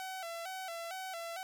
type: tone with vibrato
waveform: sawtooth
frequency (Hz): 713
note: F5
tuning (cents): +36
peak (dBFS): -36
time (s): 0-1.43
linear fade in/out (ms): 0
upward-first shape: square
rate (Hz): 2.2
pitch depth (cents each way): 100
effects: none

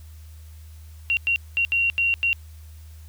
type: tone bursts at uneven times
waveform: sine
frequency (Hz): 2753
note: F7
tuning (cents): -25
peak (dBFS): -18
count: 6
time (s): 1.1-1.17 / 1.27-1.36 / 1.57-1.65 / 1.72-1.9 / 1.98-2.14 / 2.23-2.33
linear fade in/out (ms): 0
effects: added 78 Hz sine -40 dBFS peak until 3.08 s + white hiss -56 dBFS RMS until 3.08 s

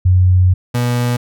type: tone pair in turn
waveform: sine / 35% pulse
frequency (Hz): 91.5 / 121.54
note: F#2 / B2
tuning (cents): -19 / -27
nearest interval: perfect fourth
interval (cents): 492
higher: second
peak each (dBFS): -7 / -12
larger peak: first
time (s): 0.05-0.54 / 0.74-1.17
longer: first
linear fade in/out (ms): 10
effects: none

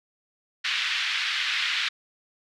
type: band-pass noise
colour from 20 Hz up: white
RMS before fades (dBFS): -27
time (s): 0.64-1.89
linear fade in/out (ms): 10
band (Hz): 1500 to 3700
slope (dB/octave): 24
effects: none

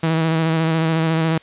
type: tone with vibrato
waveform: sawtooth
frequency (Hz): 161.7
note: E3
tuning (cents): -33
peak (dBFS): -12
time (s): 0.03-1.38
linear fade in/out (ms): 5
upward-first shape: square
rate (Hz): 14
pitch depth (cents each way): 22
effects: white hiss -48 dBFS RMS until 1.42 s + resampled to 8000 Hz

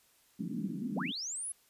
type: band-pass noise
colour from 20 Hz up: white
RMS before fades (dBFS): -37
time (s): 0.39-1.12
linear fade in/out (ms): 5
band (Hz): 170 to 280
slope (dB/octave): 48
type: linear sweep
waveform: sine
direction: up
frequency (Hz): 330.3 to 11040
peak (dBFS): -36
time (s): 0.96-1.52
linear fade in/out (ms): 2
effects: white hiss -67 dBFS RMS until 1.69 s + resampled to 32000 Hz

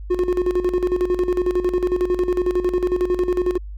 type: tone with tremolo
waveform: triangle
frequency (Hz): 360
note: F#4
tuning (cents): -47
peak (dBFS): -13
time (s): 0.1-3.58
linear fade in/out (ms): 10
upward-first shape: square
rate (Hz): 11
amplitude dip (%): 70
effects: added 50 Hz sine -30 dBFS peak until 3.77 s

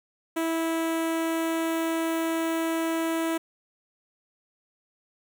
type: tone with notch filter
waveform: sawtooth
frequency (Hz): 327.3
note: E4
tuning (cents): -12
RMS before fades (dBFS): -27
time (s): 0.36-3.38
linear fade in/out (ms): 10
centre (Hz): 4800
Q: 1.3
effects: 10-bit

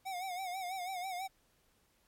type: tone with vibrato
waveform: square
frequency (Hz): 740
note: F#5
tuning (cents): 0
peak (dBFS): -38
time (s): 0.05-1.28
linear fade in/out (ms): 20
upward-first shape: sine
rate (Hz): 6.1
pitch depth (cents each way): 84
effects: pink hiss -72 dBFS RMS until 2.07 s + MP3 64 kbps

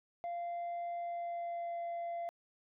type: tone with pitch glide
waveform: sine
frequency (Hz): 692 to 685.6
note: F5 to F5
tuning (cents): -16 to -32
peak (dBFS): -34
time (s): 0.24-2.29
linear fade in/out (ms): 0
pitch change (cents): -16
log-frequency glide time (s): 0.97-1.8
effects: tanh soft clip ceiling -36 dBFS

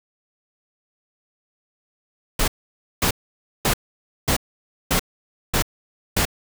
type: noise bursts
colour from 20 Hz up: pink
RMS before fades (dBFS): -19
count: 7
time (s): 2.39-6.253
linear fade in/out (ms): 5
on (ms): 89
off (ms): 540
effects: none

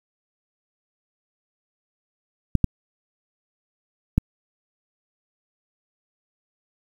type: clicks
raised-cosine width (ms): 5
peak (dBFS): -4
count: 3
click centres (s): 2.553 / 2.643 / 4.18
effects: 7-bit

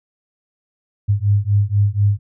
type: beating tone pair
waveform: sine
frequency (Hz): 100 / 104.1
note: G2 / G#2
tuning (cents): +35 / +5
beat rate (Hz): 4.1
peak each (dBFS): -16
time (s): 1.08-2.19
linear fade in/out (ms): 20
effects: none

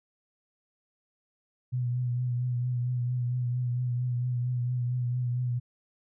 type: tone with vibrato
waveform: sine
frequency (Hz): 123.47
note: B2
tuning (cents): 0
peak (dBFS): -26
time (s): 1.72-5.6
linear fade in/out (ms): 20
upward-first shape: triangle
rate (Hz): 4.4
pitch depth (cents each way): 39
effects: none

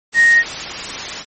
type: tone in noise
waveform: sine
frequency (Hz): 1864.7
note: A#6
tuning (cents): 0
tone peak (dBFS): -7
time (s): 0.14-0.44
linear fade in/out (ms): 50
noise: white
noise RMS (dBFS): -25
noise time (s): 0.12-1.25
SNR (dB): +15
effects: low-pass 12000 Hz 12 dB/octave + MP3 32 kbps

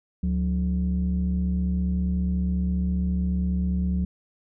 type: tone pair together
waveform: sine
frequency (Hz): 72.2 / 181.93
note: D2 / F#3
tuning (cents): -29 / -29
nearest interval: octave + major third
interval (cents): 1600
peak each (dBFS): -23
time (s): 0.23-4.05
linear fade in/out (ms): 5
effects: tanh soft clip ceiling -17 dBFS

